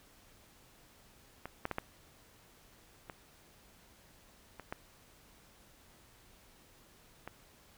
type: clicks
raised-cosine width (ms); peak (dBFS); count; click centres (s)
0.5; -26 / -19 / -20 / -19 / -28 / -30 / -23 / -27; 8; 1.456 / 1.654 / 1.713 / 1.784 / 3.098 / 4.597 / 4.725 / 7.276
effects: pink hiss -62 dBFS RMS until 7.77 s